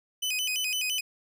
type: tone with vibrato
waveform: sawtooth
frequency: 2747 Hz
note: F7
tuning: 29 cents flat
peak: -24 dBFS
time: 0.22-1.01 s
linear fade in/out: 10 ms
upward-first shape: square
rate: 5.9 Hz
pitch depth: 160 cents each way
effects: none